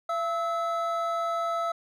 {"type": "tone pair together", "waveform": "triangle", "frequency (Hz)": [676.3, 1302], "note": ["E5", "E6"], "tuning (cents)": [44, -22], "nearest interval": "major seventh", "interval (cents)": 1134, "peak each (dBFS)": -27, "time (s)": [0.09, 1.72], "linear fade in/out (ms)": 5, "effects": []}